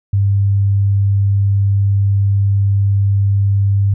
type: tone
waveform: sine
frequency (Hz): 99.5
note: G2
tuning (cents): +26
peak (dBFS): -10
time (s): 0.13-3.94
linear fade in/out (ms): 5
effects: none